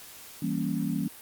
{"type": "chord", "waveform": "sine", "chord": "E diminished seventh", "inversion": "none", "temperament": "equal", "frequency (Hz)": [164.81, 196, 233.1, 277.2], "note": ["E3", "G3", "Bb3", "Db4"], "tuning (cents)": [0, 0, 0, 0], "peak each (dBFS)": -32, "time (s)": [0.42, 1.08], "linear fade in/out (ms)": 5, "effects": ["white hiss -47 dBFS RMS until 1.21 s", "Opus 48 kbps"]}